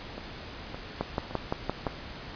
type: two click trains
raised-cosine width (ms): 1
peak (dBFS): -13 / -23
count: 6 / 4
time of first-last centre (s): 1.01-1.868 / 0.18-1.875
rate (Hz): 5.83 / 1.77
effects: pink hiss -42 dBFS RMS until 2.35 s + resampled to 11025 Hz